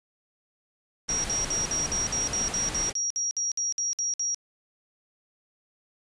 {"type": "noise", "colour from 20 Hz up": "pink", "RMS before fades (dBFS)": -34, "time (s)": [1.08, 2.93], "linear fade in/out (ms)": 20}
{"type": "tone bursts", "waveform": "sine", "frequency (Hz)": 5680, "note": "F8", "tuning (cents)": 28, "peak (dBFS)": -25, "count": 16, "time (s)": [1.09, 4.345], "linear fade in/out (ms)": 0, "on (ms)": 150, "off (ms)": 57}
{"effects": ["resampled to 22050 Hz"]}